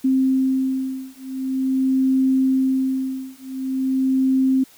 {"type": "beating tone pair", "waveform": "sine", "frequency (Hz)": [263.1, 263.55], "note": ["C4", "C4"], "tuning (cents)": [10, 13], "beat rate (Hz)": 0.45, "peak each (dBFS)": -20, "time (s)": [0.04, 4.64], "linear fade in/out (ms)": 10, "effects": ["white hiss -50 dBFS RMS until 4.77 s"]}